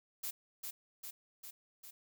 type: noise with echo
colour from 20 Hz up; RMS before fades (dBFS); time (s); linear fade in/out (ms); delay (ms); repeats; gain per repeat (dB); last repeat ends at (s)
blue; -40; 0.23-0.31; 10; 400; 4; -3; 1.91
effects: none